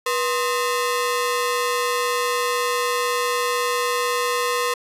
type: ring-modulated tone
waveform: sawtooth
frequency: 770 Hz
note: G5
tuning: 31 cents flat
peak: -13 dBFS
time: 0.06-4.74 s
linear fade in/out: 5 ms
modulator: 283 Hz
effects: resampled to 32000 Hz